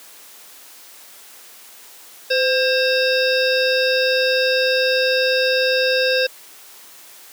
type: harmonic tone with a mistuned harmonic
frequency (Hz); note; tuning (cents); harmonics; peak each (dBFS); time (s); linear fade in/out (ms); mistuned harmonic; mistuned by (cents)
534; C5; +35; 1 / 3 / 5 / 7 / 9 / 10; -17 / -22 / -24 / -25 / -27 / -27; 2.3-6.27; 10; 1; -67
effects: white hiss -43 dBFS RMS until 7.32 s + high-pass 300 Hz 12 dB/octave

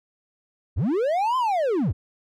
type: linear two-way sweep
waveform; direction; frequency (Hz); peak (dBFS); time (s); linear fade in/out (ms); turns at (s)
triangle; up then down; 56.3 to 1051 to 56.3; -18; 0.76-1.93; 20; 1.37
effects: none

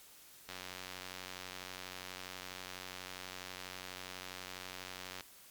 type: click train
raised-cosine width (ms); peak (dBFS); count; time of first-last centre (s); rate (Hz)
0.2; -26; 436; 0.49-5.208; 92.2
effects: white hiss -58 dBFS RMS until 5.5 s + MP3 96 kbps

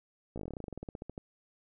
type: slowing click train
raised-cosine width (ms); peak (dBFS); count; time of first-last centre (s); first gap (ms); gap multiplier
2; -27; 21; 0.36-1.179; 16; 1.09
effects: none

